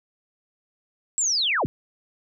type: linear sweep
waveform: sine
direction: down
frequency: 7800 to 42.63 Hz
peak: -20 dBFS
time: 1.18-1.66 s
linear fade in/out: 0 ms
effects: none